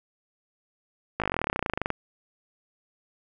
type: slowing click train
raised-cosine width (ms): 0.5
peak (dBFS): -11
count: 25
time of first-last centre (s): 1.2-1.903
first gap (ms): 18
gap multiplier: 1.04
effects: none